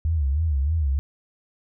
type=tone with vibrato; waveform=sine; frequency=74.4 Hz; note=D2; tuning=23 cents sharp; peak=-19 dBFS; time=0.05-0.99 s; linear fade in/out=0 ms; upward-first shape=sine; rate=3.2 Hz; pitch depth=180 cents each way; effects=none